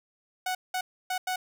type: tone bursts at uneven times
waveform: sawtooth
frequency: 740 Hz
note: F#5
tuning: in tune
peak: -24 dBFS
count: 4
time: 0.46-0.55 / 0.74-0.81 / 1.1-1.18 / 1.27-1.36 s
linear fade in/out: 5 ms
effects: none